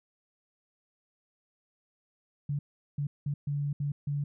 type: tone bursts at uneven times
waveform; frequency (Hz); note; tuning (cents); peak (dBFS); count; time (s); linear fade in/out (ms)
sine; 143.7; D3; -37; -28; 6; 2.49-2.59 / 2.98-3.07 / 3.26-3.34 / 3.47-3.73 / 3.8-3.92 / 4.07-4.24; 5
effects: none